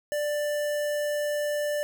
square tone with notch filter, 590 Hz, D5, 8 cents sharp, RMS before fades -28 dBFS, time 0.12-1.83 s, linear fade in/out 0 ms, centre 3900 Hz, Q 1.5, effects none

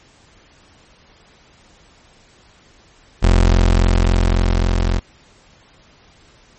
30% pulse tone with level ramp, 43.65 Hz, F1, in tune, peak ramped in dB -6 to -12 dBFS, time 3.22-5 s, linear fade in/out 20 ms, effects pink hiss -50 dBFS RMS until 6.58 s + MP3 32 kbps

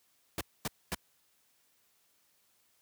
pink noise bursts, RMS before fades -34 dBFS, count 3, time 0.38-0.947 s, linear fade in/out 2 ms, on 29 ms, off 240 ms, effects white hiss -71 dBFS RMS until 2.81 s + high-pass 60 Hz 12 dB/octave

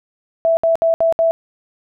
sine tone bursts, 659.3 Hz, E5, in tune, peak -11 dBFS, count 5, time 0.45-1.31 s, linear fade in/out 0 ms, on 120 ms, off 65 ms, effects none

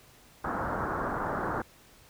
white low-pass noise, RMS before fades -32 dBFS, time 0.44-1.62 s, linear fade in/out 5 ms, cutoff 1500 Hz, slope 48 dB/octave, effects pink hiss -57 dBFS RMS until 2.09 s

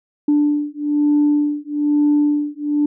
sine beating tone pair, 293.7 / 294.8 Hz, D4 / D4, 0 / +7 cents, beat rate 1.1 Hz, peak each -16 / -16 dBFS, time 0.28-2.86 s, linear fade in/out 5 ms, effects tanh soft clip ceiling -8 dBFS

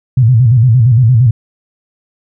sine tone with vibrato, 119.8 Hz, A#2, 48 cents sharp, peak -4 dBFS, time 0.17-1.31 s, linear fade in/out 5 ms, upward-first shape square, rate 8.7 Hz, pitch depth 130 cents each way, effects none

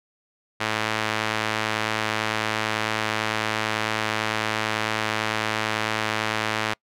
sawtooth tone with band-pass filter, 109 Hz, A2, 16 cents flat, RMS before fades -26 dBFS, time 0.6-6.74 s, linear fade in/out 10 ms, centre 2100 Hz, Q 0.77, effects noise-tail reverb RT60 0.1 s tail -26 dB re dry

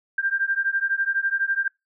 sine beating tone pair, 1582 / 1594 Hz, G6 / G6, +15 / +28 cents, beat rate 12 Hz, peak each -24 dBFS, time 0.18-1.68 s, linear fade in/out 5 ms, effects noise-tail reverb RT60 0.2 s tail -25 dB re dry

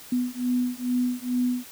sine beating tone pair, 246.9 / 249.2 Hz, B3 / B3, 0 / +16 cents, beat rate 2.3 Hz, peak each -26 dBFS, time 0.12-1.65 s, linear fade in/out 5 ms, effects white hiss -45 dBFS RMS until 1.71 s

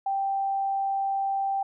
sine tone, 784 Hz, G5, in tune, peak -24 dBFS, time 0.06-1.63 s, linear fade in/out 5 ms, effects none

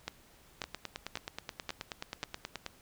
two click trains, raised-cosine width 0.2 ms, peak -18 / -20 dBFS, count 5 / 20, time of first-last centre 0.08-2.231 / 0.64-2.663 s, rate 1.86 / 9.39 Hz, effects pink hiss -61 dBFS RMS until 2.81 s

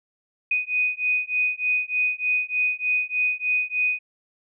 sine beating tone pair, 2489 / 2492.3 Hz, D#7 / D#7, 0 / +2 cents, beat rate 3.3 Hz, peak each -24 dBFS, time 0.51-3.99 s, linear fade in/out 5 ms, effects none

